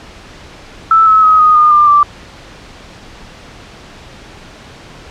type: tone with pitch steps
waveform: sine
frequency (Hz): 1318.5 / 1292.9 / 1267.7 / 1243.1 / 1218.9 / 1195.2 / 1171.9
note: E6 / E6 / D#6 / D#6 / D#6 / D6 / D6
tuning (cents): 0 / -34 / +32 / -2 / -36 / +30 / -4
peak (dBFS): -4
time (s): 0.91-2.03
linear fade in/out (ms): 2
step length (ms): 160
effects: pink hiss -35 dBFS RMS until 5.1 s + low-pass 5000 Hz 12 dB/octave